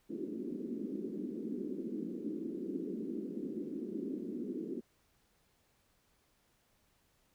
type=band-pass noise; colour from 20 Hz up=white; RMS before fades=-40 dBFS; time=0.09-4.81 s; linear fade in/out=20 ms; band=200 to 380 Hz; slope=48 dB/octave; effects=pink hiss -73 dBFS RMS until 7.34 s